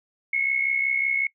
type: tone with amplitude modulation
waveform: sine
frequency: 2186 Hz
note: C#7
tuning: 25 cents flat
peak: -18 dBFS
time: 0.33-1.27 s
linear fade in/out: 5 ms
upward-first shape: sine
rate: 65.4 Hz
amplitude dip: 65%
effects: noise-tail reverb RT60 0.1 s tail -21 dB re dry